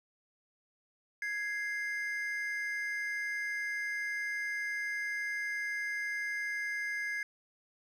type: tone pair together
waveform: triangle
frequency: 1661.2 / 2093 Hz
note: G#6 / C7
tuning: 0 / 0 cents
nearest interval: major third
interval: 400 cents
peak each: -34 / -35 dBFS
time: 1.22-7.23 s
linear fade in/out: 2 ms
effects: none